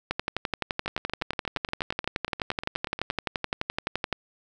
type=two click trains; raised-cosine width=0.3 ms; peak=-17 / -10 dBFS; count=20 / 48; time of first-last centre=0.86-3.109 / 0.11-4.127 s; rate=8.45 / 11.7 Hz; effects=none